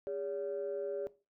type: tone pair together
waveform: sine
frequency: 406.1 / 570 Hz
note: G#4 / C#5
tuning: -39 / +48 cents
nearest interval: tritone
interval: 587 cents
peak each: -37 / -37 dBFS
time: 0.07-1.07 s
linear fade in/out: 0 ms
effects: noise-tail reverb RT60 0.3 s tail -18 dB re dry + tanh soft clip ceiling -29 dBFS